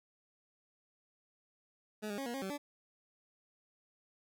20% pulse tone with pitch steps, 212.9 / 204 / 273.1 / 238.4 / 270.9 / 191.7 / 289.3 Hz, G#3 / G#3 / C#4 / A#3 / C#4 / G3 / D4, +43 / -31 / -26 / +39 / -40 / -38 / -26 cents, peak -33 dBFS, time 2.02-2.58 s, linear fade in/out 20 ms, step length 80 ms, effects none

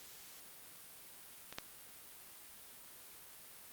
clicks, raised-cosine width 0.2 ms, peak -28 / -21 dBFS, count 2, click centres 1.526 / 1.585 s, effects white hiss -55 dBFS RMS until 3.72 s + Opus 48 kbps

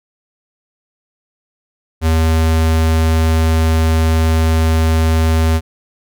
square tone, 80.5 Hz, E2, 41 cents flat, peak -11 dBFS, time 2.01-5.61 s, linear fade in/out 50 ms, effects none

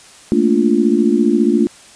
sine chord, Bb major seventh, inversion third, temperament just, 218.5 / 233.1 / 291.4 / 349.6 Hz, A3 / Bb3 / D4 / F4, -12 / 0 / -13 / +2 cents, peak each -16 dBFS, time 0.32-1.67 s, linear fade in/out 0 ms, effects white hiss -42 dBFS RMS until 1.95 s + resampled to 22050 Hz

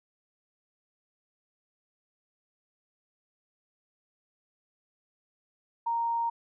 sine tone, 930 Hz, A#5, 4 cents flat, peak -26 dBFS, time 5.86-6.3 s, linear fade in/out 10 ms, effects none

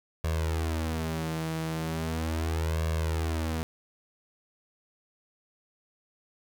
sawtooth tone with flanger, 80.4 Hz, E2, 43 cents flat, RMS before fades -30 dBFS, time 0.24-3.63 s, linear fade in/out 0 ms, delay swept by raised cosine 1.8 to 6.1 ms, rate 0.38 Hz, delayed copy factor +0.8, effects none

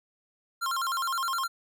square tone with vibrato, 1211 Hz, D#6, 47 cents flat, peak -28 dBFS, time 0.61-1.48 s, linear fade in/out 20 ms, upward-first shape square, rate 9.7 Hz, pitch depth 220 cents each way, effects none

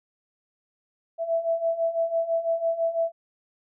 sine beating tone pair, 659.3 / 665.3 Hz, E5 / E5, 0 / +16 cents, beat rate 6 Hz, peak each -28 / -24 dBFS, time 1.18-3.12 s, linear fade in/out 50 ms, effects none

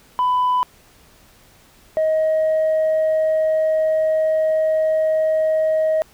sine tone pair in turn, 998 / 630.3 Hz, B5 / D#5, +18 / +22 cents, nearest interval minor sixth, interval 796 cents, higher first, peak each -13 dBFS, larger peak neither, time 0.19-0.63 / 1.97-6.02 s, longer second, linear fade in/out 0 ms, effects tanh soft clip ceiling -13 dBFS + pink hiss -51 dBFS RMS until 6.13 s

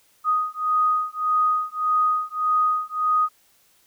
sine beating tone pair, 1245 / 1246.7 Hz, D#6 / D#6, +1 / +3 cents, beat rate 1.7 Hz, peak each -22 dBFS, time 0.24-3.29 s, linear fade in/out 50 ms, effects white hiss -60 dBFS RMS until 3.86 s

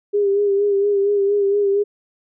sine tone with vibrato, 402.9 Hz, G4, 48 cents sharp, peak -14 dBFS, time 0.13-1.84 s, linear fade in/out 20 ms, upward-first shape sine, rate 4.3 Hz, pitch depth 39 cents each way, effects none

